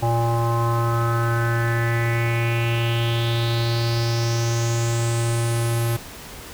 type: tone with low-pass filter sweep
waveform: square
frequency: 116.54 Hz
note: A#2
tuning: in tune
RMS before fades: -21 dBFS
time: 0.02-5.97 s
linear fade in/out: 10 ms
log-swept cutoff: 800 to 12000 Hz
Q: 4.9
effects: pink hiss -38 dBFS RMS until 6.53 s